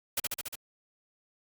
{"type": "noise with echo", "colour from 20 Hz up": "white", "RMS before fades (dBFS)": -29, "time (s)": [0.17, 0.2], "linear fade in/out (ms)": 5, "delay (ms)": 71, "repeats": 5, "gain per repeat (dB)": -2, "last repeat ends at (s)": 0.555, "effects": ["Opus 48 kbps"]}